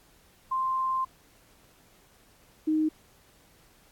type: tone pair in turn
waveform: sine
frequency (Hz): 1047 / 311.3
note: C6 / D#4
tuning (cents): +1 / +1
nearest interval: octave + major sixth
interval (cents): 2100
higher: first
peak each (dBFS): -25 / -22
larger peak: second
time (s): 0.51-1.05 / 2.67-2.89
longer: first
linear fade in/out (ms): 10
effects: pink hiss -60 dBFS RMS until 3.91 s + AAC 64 kbps